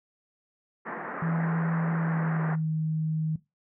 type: band-pass noise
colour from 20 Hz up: white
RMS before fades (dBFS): -36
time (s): 0.85-2.56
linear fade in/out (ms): 20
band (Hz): 160 to 1800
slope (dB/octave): 48
type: tone with pitch glide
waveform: sine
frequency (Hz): 164.81 to 157.46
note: E3 to D#3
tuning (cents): 0 to +21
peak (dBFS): -25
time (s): 1.22-3.36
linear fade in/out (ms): 5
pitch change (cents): -79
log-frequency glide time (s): 1.97-2.69
effects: noise-tail reverb RT60 0.2 s tail -17 dB re dry